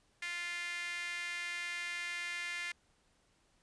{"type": "tone with high-pass filter", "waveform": "sawtooth", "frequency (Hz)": 348.8, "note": "F4", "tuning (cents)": -2, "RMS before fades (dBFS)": -40, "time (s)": [0.22, 2.72], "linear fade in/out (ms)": 5, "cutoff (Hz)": 2000, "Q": 4.3, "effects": ["pink hiss -72 dBFS RMS until 3.62 s", "resampled to 22050 Hz"]}